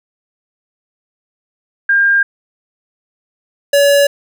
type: tone pair in turn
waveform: sine / square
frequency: 1605 / 567.5 Hz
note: G6 / C#5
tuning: +40 / +41 cents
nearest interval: octave + tritone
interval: 1799 cents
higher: first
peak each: -8 dBFS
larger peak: neither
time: 1.89-2.23 / 3.73-4.07 s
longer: neither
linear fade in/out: 5 ms
effects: none